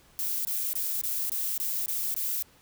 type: noise bursts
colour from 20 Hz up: violet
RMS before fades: -30 dBFS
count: 8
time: 0.19-2.424 s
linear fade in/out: 0 ms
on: 260 ms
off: 22 ms
effects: pink hiss -59 dBFS RMS until 2.61 s